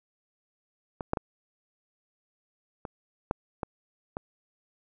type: clicks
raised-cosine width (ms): 1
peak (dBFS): -19 / -11 / -15 / -22 / -12 / -16 / -19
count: 7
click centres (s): 1.008 / 1.134 / 1.172 / 2.852 / 3.311 / 3.632 / 4.169
effects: none